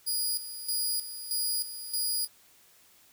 15% pulse tone with tremolo, 4895 Hz, D#8, 29 cents flat, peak -21 dBFS, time 0.06-2.28 s, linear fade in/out 20 ms, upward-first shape square, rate 1.6 Hz, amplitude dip 70%, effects white hiss -60 dBFS RMS until 3.12 s

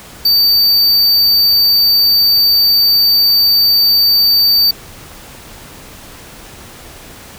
square tone, 4608 Hz, D8, 34 cents flat, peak -8 dBFS, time 0.25-4.71 s, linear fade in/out 5 ms, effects pink hiss -35 dBFS RMS until 7.38 s

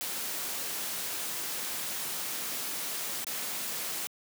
white noise with dropouts, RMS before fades -35 dBFS, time 0.01-4.07 s, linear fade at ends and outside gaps 0 ms, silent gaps 3.244-3.268 s, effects high-pass 150 Hz 12 dB/octave

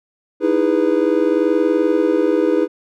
triangle chord, E major seventh, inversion third, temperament just, 309 / 329.6 / 412 / 494.4 Hz, D#4 / E4 / G#4 / B4, -12 / 0 / -14 / +2 cents, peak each -17 dBFS, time 0.4-2.68 s, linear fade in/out 50 ms, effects none

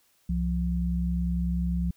sine tone pair together, 65.52 / 174.61 Hz, C2 / F3, +3 / 0 cents, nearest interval octave + perfect fourth, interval 1697 cents, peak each -27 dBFS, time 0.29-1.91 s, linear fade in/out 5 ms, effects white hiss -66 dBFS RMS until 1.96 s

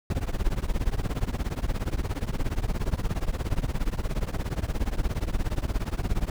brown noise with tremolo, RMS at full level -23 dBFS, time 0.1-6.3 s, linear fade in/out 2 ms, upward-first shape triangle, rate 17 Hz, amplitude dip 100%, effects none

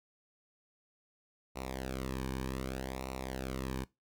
sawtooth tone with flanger, 65.41 Hz, C2, in tune, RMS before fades -39 dBFS, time 1.55-3.85 s, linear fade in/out 20 ms, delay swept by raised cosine 0.61 to 1.51 ms, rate 0.65 Hz, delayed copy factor -0.75, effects noise-tail reverb RT60 0.2 s tail -20 dB re dry

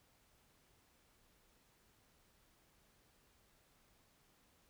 silence, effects pink hiss -72 dBFS RMS until 4.69 s

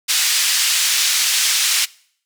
white band-pass noise, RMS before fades -17 dBFS, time 0.08-1.86 s, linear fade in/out 20 ms, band 2200 to 7100 Hz, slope 12 dB/octave, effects noise-tail reverb RT60 0.6 s tail -23 dB re dry

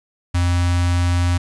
square tone with notch filter, 87.9 Hz, F2, 12 cents sharp, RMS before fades -17 dBFS, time 0.34-1.38 s, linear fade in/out 10 ms, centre 450 Hz, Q 0.95, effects resampled to 22050 Hz + 8-bit

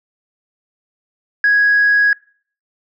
sine tone, 1660 Hz, G#6, 1 cent flat, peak -8 dBFS, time 1.44-2.13 s, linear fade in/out 2 ms, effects noise-tail reverb RT60 0.5 s tail -25 dB re dry + tanh soft clip ceiling -6 dBFS

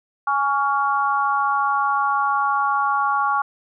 sine chord, Db major, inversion second, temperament equal with one note detuned, 830.6 / 1123.6 / 1396.9 Hz, Ab5 / Db6 / F6, 0 / +23 / 0 cents, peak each -22 / -20 / -24 dBFS, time 0.27-3.42 s, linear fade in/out 5 ms, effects none

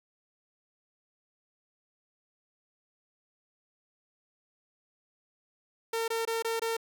sawtooth tone bursts, 455 Hz, A#4, 42 cents flat, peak -25 dBFS, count 5, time 5.93-6.768 s, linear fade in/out 5 ms, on 150 ms, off 22 ms, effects none

